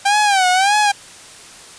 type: tone with vibrato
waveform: sawtooth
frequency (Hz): 784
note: G5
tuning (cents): 0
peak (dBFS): -8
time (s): 0.05-0.92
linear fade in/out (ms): 10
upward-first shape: sine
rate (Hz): 1.7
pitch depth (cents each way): 130
effects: white hiss -39 dBFS RMS until 1.78 s + resampled to 22050 Hz